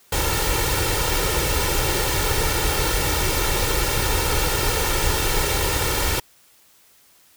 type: noise with comb filter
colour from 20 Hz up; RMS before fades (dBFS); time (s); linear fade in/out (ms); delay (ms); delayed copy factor
pink; -21; 0.12-6.2; 5; 2.2; +0.7
effects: white hiss -55 dBFS RMS until 7.36 s